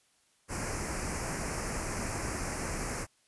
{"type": "band-stop noise", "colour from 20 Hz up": "pink", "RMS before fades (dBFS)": -35, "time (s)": [0.48, 3.07], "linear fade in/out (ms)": 50, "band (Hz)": [2500, 5000], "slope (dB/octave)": 48, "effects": ["white hiss -69 dBFS RMS until 3.27 s", "resampled to 24000 Hz"]}